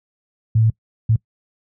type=tone bursts at uneven times; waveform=sine; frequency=111.4 Hz; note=A2; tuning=22 cents sharp; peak=-11 dBFS; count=2; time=0.55-0.7 / 1.09-1.16 s; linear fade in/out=5 ms; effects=noise-tail reverb RT60 0.1 s tail -24 dB re dry + high-pass 60 Hz 12 dB/octave